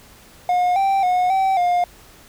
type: tone with pitch steps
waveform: triangle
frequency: 718 / 781 / 726 / 769 / 709 Hz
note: F5 / G5 / F#5 / G5 / F5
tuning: +48 / -7 / -33 / -33 / +26 cents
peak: -13 dBFS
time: 0.49-1.84 s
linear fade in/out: 2 ms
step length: 270 ms
effects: pink hiss -47 dBFS RMS until 2.28 s